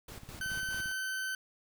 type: noise with tremolo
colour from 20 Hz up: pink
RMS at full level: -48 dBFS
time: 0.08-0.92 s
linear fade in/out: 5 ms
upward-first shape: square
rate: 4.8 Hz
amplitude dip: 60%
type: click train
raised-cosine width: 5 ms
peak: -36 dBFS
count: 14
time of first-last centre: 0.12-0.859 s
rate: 17.6 Hz
type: tone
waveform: 40% pulse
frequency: 1531 Hz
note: G6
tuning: 41 cents flat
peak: -33 dBFS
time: 0.41-1.35 s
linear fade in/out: 2 ms
effects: none